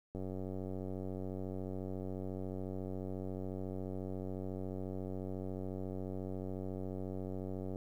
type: click train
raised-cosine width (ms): 2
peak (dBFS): -29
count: 717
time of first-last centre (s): 0.15-7.759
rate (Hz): 94.1
effects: 11-bit